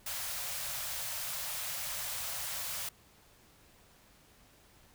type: band-stop noise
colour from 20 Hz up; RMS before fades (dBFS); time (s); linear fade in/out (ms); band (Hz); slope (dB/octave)
white; -38; 0.06-2.89; 5; 160 to 520; 96
effects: pink hiss -62 dBFS RMS until 4.94 s